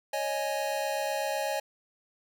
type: chord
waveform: square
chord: C# suspended second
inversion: none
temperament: equal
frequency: 554.4 / 622.3 / 830.6 Hz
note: C#5 / D#5 / G#5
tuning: 0 / 0 / 0 cents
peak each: -34 dBFS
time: 0.13-1.6 s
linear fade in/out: 5 ms
effects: none